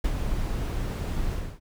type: noise with ADSR envelope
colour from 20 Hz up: brown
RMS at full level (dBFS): -23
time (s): 0.04-1.6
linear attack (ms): 5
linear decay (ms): 64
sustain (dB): -5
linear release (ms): 270
effects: none